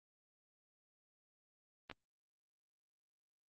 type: clicks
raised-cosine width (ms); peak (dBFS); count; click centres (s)
0.3; -30; 2; 1.899 / 1.913
effects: Opus 24 kbps